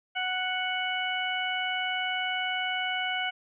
harmonic tone, 740 Hz, F#5, in tune, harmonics 1 / 2 / 3 / 4, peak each -33 / -33 / -33 / -33 dBFS, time 0.15-3.31 s, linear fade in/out 20 ms, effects none

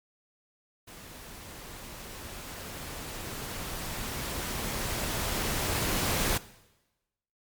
pink noise with level ramp, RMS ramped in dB -47 to -27 dBFS, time 0.87-6.38 s, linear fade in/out 10 ms, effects noise-tail reverb RT60 1.0 s tail -18 dB re dry + MP3 96 kbps

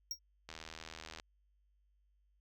square tone with exponential decay, 5600 Hz, F8, 4 cents sharp, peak -34 dBFS, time 0.11-0.19 s, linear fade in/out 2 ms, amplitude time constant 17 ms
click train, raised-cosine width 0.2 ms, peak -29 dBFS, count 58, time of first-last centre 0.49-1.199 s, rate 80.4 Hz
effects added 50 Hz sine -70 dBFS peak until 2.4 s

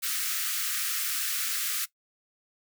white high-pass noise, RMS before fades -30 dBFS, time 0.02-1.86 s, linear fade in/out 20 ms, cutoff 1200 Hz, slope 96 dB/octave, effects noise-tail reverb RT60 0.1 s tail -18 dB re dry

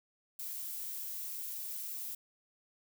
violet noise, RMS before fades -41 dBFS, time 0.39-2.15 s, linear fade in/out 5 ms, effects none

